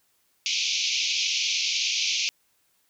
pink band-pass noise, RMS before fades -26 dBFS, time 0.46-2.29 s, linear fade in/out 0 ms, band 2300 to 6500 Hz, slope 96 dB/octave, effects white hiss -68 dBFS RMS until 2.89 s

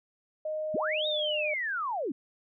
sine tone with pitch glide, 619 to 606.3 Hz, D#5 to D#5, -9 to -45 cents, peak -30 dBFS, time 0.45-1.54 s, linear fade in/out 5 ms, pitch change -36 cents, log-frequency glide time 0.92-1.14 s
sine linear two-way sweep, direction up then down, 134.4 to 3774 to 233 Hz, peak -29 dBFS, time 0.74-2.12 s, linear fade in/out 5 ms, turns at 1.07 s
effects none

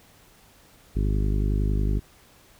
harmonic tone, 50.9 Hz, G#1, 34 cents flat, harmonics 1 / 2 / 3 / 4 / 5 / 6 / 7 / 8, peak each -22 / -28 / -32 / -34 / -36 / -38 / -39 / -40 dBFS, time 0.95-2 s, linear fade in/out 20 ms, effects pink hiss -55 dBFS RMS until 2.59 s

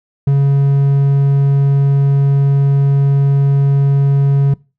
triangle tone, 139.3 Hz, C#3, 9 cents sharp, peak -6 dBFS, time 0.27-4.54 s, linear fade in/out 5 ms, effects noise-tail reverb RT60 0.3 s tail -23 dB re dry

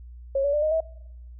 sine tone with pitch steps, 546 / 569.2 / 593.4 / 618.6 / 644.8 Hz, C#5 / C#5 / D5 / D#5 / E5, -26 / +46 / +18 / -10 / -38 cents, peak -20 dBFS, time 0.35-0.805 s, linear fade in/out 5 ms, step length 91 ms, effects noise-tail reverb RT60 0.9 s tail -25 dB re dry + added 60 Hz sine -40 dBFS peak until 1.39 s

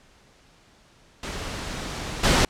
pink noise with level steps, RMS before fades -32 / -18 dBFS, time 1.23-2.45 s, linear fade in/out 2 ms, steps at 2.23 s, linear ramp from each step 10 ms, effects pink hiss -56 dBFS RMS until 2.49 s + low-pass 7000 Hz 12 dB/octave

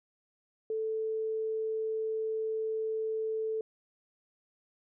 sine tone, 440 Hz, A4, in tune, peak -30 dBFS, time 0.7-3.61 s, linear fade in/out 2 ms, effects none

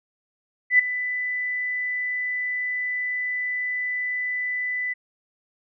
sine tone with ADSR envelope, 1993 Hz, B6, 15 cents sharp, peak -10 dBFS, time 0.7-4.94 s, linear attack 91 ms, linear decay 7 ms, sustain -14 dB, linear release 17 ms, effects none

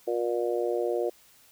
harmonic tone, 119.1 Hz, A#2, 38 cents sharp, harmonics 3 / 4 / 5 / 6, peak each -29 / -29 / -32 / -37 dBFS, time 0.07-1.1 s, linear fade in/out 10 ms, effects white hiss -58 dBFS RMS until 1.51 s

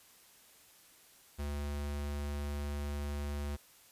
square tone, 72.4 Hz, D2, 24 cents flat, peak -36 dBFS, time 1.38-3.57 s, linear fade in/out 20 ms, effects white hiss -61 dBFS RMS until 3.91 s + resampled to 32000 Hz

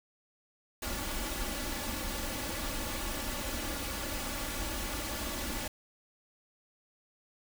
pink noise with comb filter, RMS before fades -36 dBFS, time 0.82-5.68 s, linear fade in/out 5 ms, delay 3.5 ms, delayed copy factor +0.7, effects none

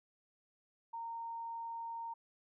sine tone, 922 Hz, A#5, 19 cents flat, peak -40 dBFS, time 0.93-2.14 s, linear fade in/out 10 ms, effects none

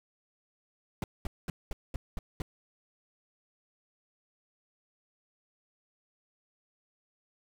brown noise bursts, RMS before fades -33 dBFS, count 7, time 1.02-2.42 s, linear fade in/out 2 ms, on 20 ms, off 210 ms, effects none

